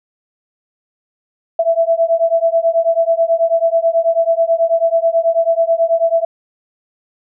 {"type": "beating tone pair", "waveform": "sine", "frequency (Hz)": [659.3, 668.5], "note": ["E5", "E5"], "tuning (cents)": [0, 24], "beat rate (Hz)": 9.2, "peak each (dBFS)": -14, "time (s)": [1.59, 6.25], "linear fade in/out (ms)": 5, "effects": []}